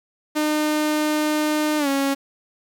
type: tone with pitch glide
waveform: sawtooth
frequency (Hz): 304 to 275.6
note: D#4 to C#4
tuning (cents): -40 to -10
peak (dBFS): -15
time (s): 0.35-2.15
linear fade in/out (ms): 20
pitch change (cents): -170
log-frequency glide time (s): 1.78-1.88
effects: 8-bit